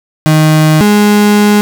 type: tone pair in turn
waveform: 35% pulse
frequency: 155.56 / 207.6 Hz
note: D#3 / G#3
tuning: 0 / 0 cents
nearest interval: perfect fourth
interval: 500 cents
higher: second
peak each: -3 dBFS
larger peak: neither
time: 0.26-0.81 / 0.81-1.61 s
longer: second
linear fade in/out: 0 ms
effects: none